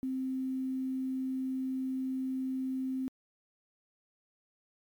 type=tone with quantisation; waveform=sine; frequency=261.6 Hz; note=C4; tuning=in tune; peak=-31 dBFS; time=0.03-3.08 s; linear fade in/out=0 ms; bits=10; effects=MP3 96 kbps